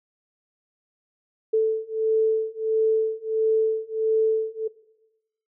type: beating tone pair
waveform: sine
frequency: 440 / 441.5 Hz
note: A4 / A4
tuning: 0 / +6 cents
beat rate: 1.5 Hz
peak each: -23 / -22 dBFS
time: 1.53-4.68 s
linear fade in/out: 10 ms
effects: noise-tail reverb RT60 1.0 s tail -20 dB re dry